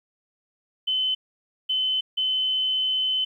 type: tone bursts at uneven times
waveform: sine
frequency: 3045 Hz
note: F#7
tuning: 49 cents sharp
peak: -21 dBFS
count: 3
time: 0.87-1.15 / 1.69-2.01 / 2.17-3.25 s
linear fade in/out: 10 ms
effects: 10-bit